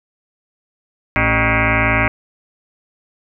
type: tone with frequency modulation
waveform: sine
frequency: 1113 Hz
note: C#6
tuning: 7 cents sharp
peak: -12 dBFS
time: 1.16-2.08 s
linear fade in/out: 0 ms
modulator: 167 Hz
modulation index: 7.7
effects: none